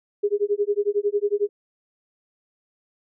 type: tone with tremolo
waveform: sine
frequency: 410 Hz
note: G#4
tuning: 22 cents flat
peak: -16 dBFS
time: 0.23-1.49 s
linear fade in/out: 10 ms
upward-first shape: sine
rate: 11 Hz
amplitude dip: 100%
effects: none